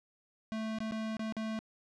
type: tone with dropouts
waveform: square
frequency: 220 Hz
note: A3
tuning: in tune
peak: -35 dBFS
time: 0.52-1.59 s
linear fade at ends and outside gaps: 0 ms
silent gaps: 0.786-0.804 / 0.911-0.921 / 1.168-1.194 / 1.324-1.367 s
effects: low-pass 5000 Hz 12 dB/octave